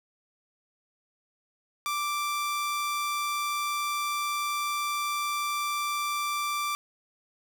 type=tone; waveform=sawtooth; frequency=1174.7 Hz; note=D6; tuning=in tune; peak=-24 dBFS; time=1.86-6.75 s; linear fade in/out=0 ms; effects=none